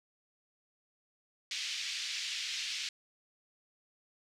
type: band-pass noise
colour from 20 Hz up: pink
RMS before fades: -38 dBFS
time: 1.51-2.89 s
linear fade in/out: 2 ms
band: 2400 to 5900 Hz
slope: 24 dB/octave
effects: none